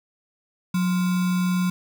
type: tone with sample-and-hold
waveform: sine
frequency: 181.3 Hz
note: F#3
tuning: 35 cents flat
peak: -19 dBFS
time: 0.74-1.7 s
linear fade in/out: 5 ms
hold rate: 1225 Hz
effects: none